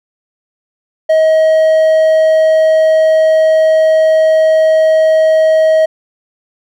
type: tone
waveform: triangle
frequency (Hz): 634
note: D#5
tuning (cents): +32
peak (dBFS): -4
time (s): 1.09-5.86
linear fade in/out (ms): 10
effects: none